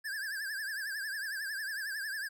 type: tone with vibrato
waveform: square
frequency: 1663 Hz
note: G#6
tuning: 2 cents sharp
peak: -36 dBFS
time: 0.04-2.29 s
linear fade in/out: 20 ms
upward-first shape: triangle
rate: 11 Hz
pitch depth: 140 cents each way
effects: none